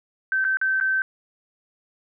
sine tone with dropouts, 1546 Hz, G6, 24 cents flat, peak -19 dBFS, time 0.32-1.02 s, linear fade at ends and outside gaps 1 ms, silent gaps 0.443-0.449 / 0.571-0.614 / 0.801-0.81 s, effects none

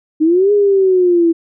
sine linear two-way sweep, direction up then down, 302.5 to 415.5 to 328.5 Hz, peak -8 dBFS, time 0.2-1.33 s, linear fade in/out 20 ms, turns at 0.52 s, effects none

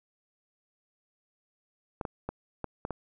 clicks, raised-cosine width 1 ms, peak -19 dBFS, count 6, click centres 2.012 / 2.052 / 2.29 / 2.643 / 2.851 / 2.907 s, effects none

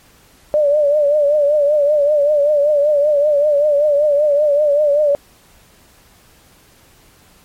sine tone with vibrato, 587.3 Hz, D5, in tune, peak -10 dBFS, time 0.54-5.15 s, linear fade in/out 0 ms, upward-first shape triangle, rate 5.2 Hz, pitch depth 82 cents each way, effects pink hiss -49 dBFS RMS until 7.44 s + MP3 64 kbps

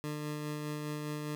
20% pulse tone with tremolo, 150 Hz, D3, 37 cents sharp, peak -30 dBFS, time 0.04-1.35 s, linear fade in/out 0 ms, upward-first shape sine, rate 4.9 Hz, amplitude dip 25%, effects none

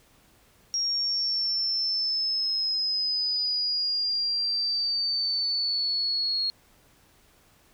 sine exponential sweep, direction down, 5600 to 4291 Hz, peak -24 dBFS, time 0.74-6.5 s, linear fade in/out 0 ms, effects pink hiss -60 dBFS RMS until 7.73 s

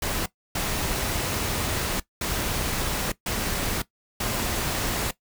pink noise bursts at uneven times, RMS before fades -27 dBFS, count 5, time 0.02-0.26 / 0.55-2 / 2.21-3.12 / 3.26-3.82 / 4.2-5.11 s, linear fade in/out 5 ms, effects noise-tail reverb RT60 0.1 s tail -17 dB re dry

